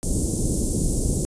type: band-stop noise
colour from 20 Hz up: pink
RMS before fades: -22 dBFS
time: 0.03-1.25 s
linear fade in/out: 0 ms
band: 420 to 7700 Hz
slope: 24 dB/octave
effects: resampled to 22050 Hz